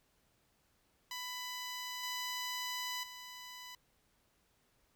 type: tone with level steps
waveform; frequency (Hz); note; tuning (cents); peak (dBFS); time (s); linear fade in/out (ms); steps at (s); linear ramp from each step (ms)
10% pulse; 996; B5; +14; -32 / -29 / -39; 1.11-3.75; 2; 2.03 / 3.03; 5
effects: pink hiss -74 dBFS RMS until 4.95 s